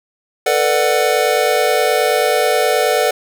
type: chord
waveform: square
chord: B minor seventh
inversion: third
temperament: just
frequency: 444.5 / 493.9 / 592.7 / 740.8 Hz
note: A4 / B4 / D5 / F#5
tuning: +18 / 0 / +16 / +2 cents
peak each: -19 dBFS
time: 0.46-3.11 s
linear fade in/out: 5 ms
effects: none